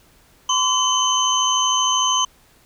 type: tone cluster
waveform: sine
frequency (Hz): 1024 / 1137 / 3039 / 6250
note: C6 / C#6 / F#7 / G8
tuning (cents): -38 / +44 / +46 / -6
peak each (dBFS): -20 / -26 / -20 / -22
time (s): 0.49-2.25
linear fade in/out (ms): 5
effects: pink hiss -54 dBFS RMS until 2.65 s